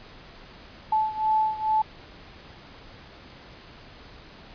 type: beating tone pair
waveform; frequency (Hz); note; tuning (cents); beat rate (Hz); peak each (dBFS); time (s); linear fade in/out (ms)
sine; 868 / 870.3; A5 / A5; -24 / -19; 2.3; -23 / -26; 0.92-1.82; 5
effects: pink hiss -47 dBFS RMS until 4.54 s + resampled to 11025 Hz

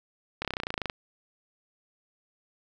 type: slowing click train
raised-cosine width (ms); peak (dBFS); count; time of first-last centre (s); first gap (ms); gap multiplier
0.3; -14; 15; 0.42-0.898; 28; 1.03
effects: none

